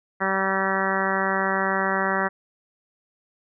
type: harmonic tone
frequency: 192.4 Hz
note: G3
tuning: 32 cents flat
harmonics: 1 / 2 / 3 / 4 / 5 / 6 / 7 / 8 / 9 / 10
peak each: -30 / -30 / -30 / -30 / -30 / -30 / -30 / -30 / -30 / -30 dBFS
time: 0.2-2.29 s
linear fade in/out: 20 ms
effects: none